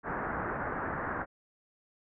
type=low-pass noise; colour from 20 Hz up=white; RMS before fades=-35 dBFS; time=0.03-1.26 s; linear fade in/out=50 ms; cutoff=1700 Hz; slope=48 dB/octave; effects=none